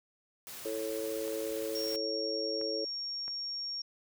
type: noise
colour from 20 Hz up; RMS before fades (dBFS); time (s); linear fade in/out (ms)
white; -45; 0.47-1.96; 0
type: harmonic tone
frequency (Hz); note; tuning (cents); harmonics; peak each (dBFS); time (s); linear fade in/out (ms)
110; A2; 0; 3 / 4 / 5; -40 / -36 / -38; 0.65-2.85; 5
type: click train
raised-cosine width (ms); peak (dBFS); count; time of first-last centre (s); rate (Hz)
0.5; -34; 4; 1.28-3.28; 1.5
type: tone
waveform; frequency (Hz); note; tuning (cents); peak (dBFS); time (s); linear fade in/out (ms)
sine; 5540; F8; -15; -35; 1.75-3.82; 5
effects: none